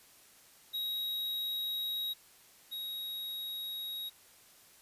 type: tone pair in turn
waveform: square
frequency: 3809 / 3794 Hz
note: A#7 / A#7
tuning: +37 / +30 cents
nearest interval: unison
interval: 7 cents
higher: first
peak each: -34 / -38 dBFS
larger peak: first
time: 0.73-2.14 / 2.71-4.1 s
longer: first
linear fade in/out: 20 ms
effects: white hiss -60 dBFS RMS until 4.81 s + resampled to 32000 Hz